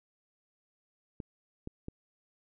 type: clicks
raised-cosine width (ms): 3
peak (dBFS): -26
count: 3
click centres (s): 1.202 / 1.674 / 1.884
effects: none